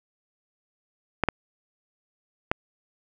clicks, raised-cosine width 0.5 ms, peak -6 dBFS, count 3, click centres 1.237 / 1.287 / 2.515 s, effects none

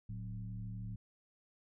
sine tone with frequency modulation, 110.5 Hz, A2, 8 cents sharp, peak -40 dBFS, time 0.09-0.96 s, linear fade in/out 5 ms, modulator 72.4 Hz, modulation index 0.87, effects none

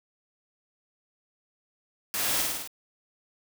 white noise with echo, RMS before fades -30 dBFS, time 2.14-2.42 s, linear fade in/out 0 ms, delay 51 ms, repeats 5, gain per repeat -2 dB, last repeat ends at 2.675 s, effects none

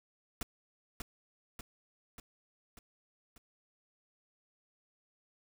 pink noise with echo, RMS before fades -37 dBFS, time 0.41-0.43 s, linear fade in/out 2 ms, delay 590 ms, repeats 5, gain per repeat -4 dB, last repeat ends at 3.38 s, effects none

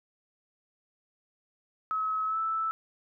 sine tone with pitch glide, 1285 to 1316.6 Hz, E6 to E6, -45 to -3 cents, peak -27 dBFS, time 1.91-2.71 s, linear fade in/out 0 ms, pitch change +42 cents, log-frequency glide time 2.26-2.38 s, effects none

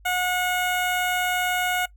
15% pulse tone with notch filter, 726 Hz, F#5, 33 cents flat, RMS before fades -24 dBFS, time 0.05-1.86 s, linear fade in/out 10 ms, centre 5000 Hz, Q 1.3, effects noise-tail reverb RT60 0.1 s tail -20 dB re dry + added 50 Hz sine -48 dBFS peak until 1.96 s

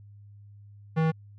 square tone, 160 Hz, D#3, 49 cents sharp, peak -22 dBFS, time 0.96-1.12 s, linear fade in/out 20 ms, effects added 102 Hz sine -47 dBFS peak until 1.38 s + low-pass 2000 Hz 12 dB/octave

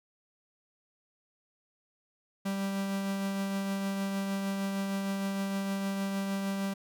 45% pulse tone with tremolo, 196 Hz, G3, in tune, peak -29 dBFS, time 2.45-6.74 s, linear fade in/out 10 ms, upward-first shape triangle, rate 6.5 Hz, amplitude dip 30%, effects none

